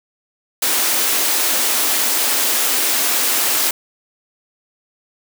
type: high-pass noise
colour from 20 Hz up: white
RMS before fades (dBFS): -17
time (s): 0.62-3.71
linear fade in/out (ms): 5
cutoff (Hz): 230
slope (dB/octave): 96
effects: none

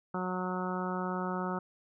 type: harmonic tone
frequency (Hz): 183.1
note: F#3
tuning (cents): -18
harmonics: 1 / 2 / 3 / 4 / 5 / 6 / 7 / 8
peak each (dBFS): -35 / -39 / -42 / -42 / -40 / -45 / -39 / -46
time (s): 0.14-1.59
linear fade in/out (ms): 5
effects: none

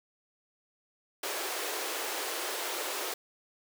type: high-pass noise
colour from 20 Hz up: pink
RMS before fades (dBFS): -35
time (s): 1.23-3.14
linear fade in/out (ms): 5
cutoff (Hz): 340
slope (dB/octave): 48
effects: none

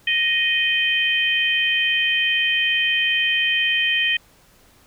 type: harmonic tone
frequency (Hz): 622.3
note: D#5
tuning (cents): 0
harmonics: 3 / 4 / 5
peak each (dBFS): -22 / -21 / -21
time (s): 0.07-4.17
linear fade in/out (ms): 5
effects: pink hiss -54 dBFS RMS until 4.86 s

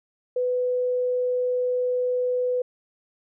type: tone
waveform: sine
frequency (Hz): 498.4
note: B4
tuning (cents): +16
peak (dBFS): -21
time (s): 0.36-2.62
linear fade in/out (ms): 5
effects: none

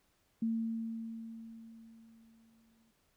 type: tone with exponential decay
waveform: sine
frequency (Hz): 226.3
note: A3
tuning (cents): +49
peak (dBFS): -29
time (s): 0.42-2.91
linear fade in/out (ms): 5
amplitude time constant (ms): 540
effects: pink hiss -74 dBFS RMS until 3.16 s

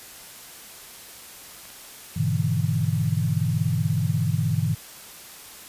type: clicks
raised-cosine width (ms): 0.2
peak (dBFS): -28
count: 2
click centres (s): 1.654 / 1.703
type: chord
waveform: sine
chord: E dominant seventh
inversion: first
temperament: just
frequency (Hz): 103.01 / 123.61 / 148.33 / 164.81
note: G#2 / B2 / D3 / E3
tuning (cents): -14 / +2 / +18 / 0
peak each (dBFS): -26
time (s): 2.16-4.75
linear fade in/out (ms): 10
effects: white hiss -43 dBFS RMS until 5.68 s + resampled to 32000 Hz

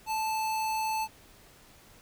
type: tone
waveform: square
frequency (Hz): 876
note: A5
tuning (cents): -8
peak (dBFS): -29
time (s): 0.06-1.08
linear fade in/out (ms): 50
effects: pink hiss -56 dBFS RMS until 2.01 s

